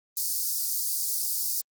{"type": "high-pass noise", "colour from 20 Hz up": "white", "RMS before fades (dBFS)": -28, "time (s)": [0.17, 1.61], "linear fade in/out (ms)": 0, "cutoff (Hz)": 4600, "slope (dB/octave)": 48, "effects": ["Opus 24 kbps"]}